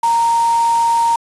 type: tone in noise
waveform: sine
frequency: 928 Hz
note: A#5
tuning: 8 cents flat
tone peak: -11 dBFS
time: 0.03-1.16 s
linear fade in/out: 5 ms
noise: white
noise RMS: -29 dBFS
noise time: 0.03-1.16 s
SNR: +15 dB
effects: resampled to 24000 Hz